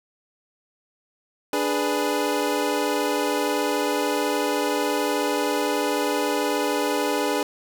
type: chord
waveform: 25% pulse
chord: G# diminished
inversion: second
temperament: equal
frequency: 293.7 / 415.3 / 493.9 Hz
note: D4 / G#4 / B4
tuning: 0 / 0 / 0 cents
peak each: -22 / -22 / -23 dBFS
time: 1.53-7.43 s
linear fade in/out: 2 ms
effects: none